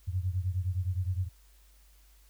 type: beating tone pair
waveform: sine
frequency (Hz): 89 / 98.7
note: F2 / G2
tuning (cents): +33 / +12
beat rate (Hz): 9.7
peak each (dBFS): -30 / -33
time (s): 0.07-1.29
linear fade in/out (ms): 20
effects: added 50 Hz sine -57 dBFS peak until 2.29 s + white hiss -65 dBFS RMS until 2.29 s